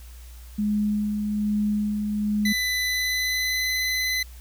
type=tone with tremolo; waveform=sine; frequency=209.2 Hz; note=G#3; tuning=13 cents sharp; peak=-20 dBFS; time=0.58-2.53 s; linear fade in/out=10 ms; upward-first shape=sine; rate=1.2 Hz; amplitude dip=35%
type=tone with pitch glide; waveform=25% pulse; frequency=2000 to 2021 Hz; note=B6 to B6; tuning=+21 to +39 cents; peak=-19 dBFS; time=2.45-4.23 s; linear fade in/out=5 ms; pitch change=+18 cents; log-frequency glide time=2.85-3.68 s
effects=added 60 Hz sine -40 dBFS peak until 4.4 s + white hiss -52 dBFS RMS until 4.4 s